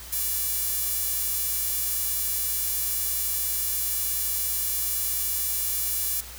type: tone with high-pass filter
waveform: sawtooth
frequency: 579 Hz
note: D5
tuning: 25 cents flat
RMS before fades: -27 dBFS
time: 0.12-6.21 s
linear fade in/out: 10 ms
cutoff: 11000 Hz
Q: 0.59
effects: added 60 Hz sine -44 dBFS peak until 6.38 s + white hiss -42 dBFS RMS until 6.38 s